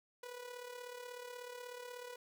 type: tone with amplitude modulation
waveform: sawtooth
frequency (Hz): 491.2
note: B4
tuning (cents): -9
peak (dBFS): -40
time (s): 0.23-2.16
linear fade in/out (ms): 5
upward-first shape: sine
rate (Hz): 36.4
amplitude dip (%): 60
effects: none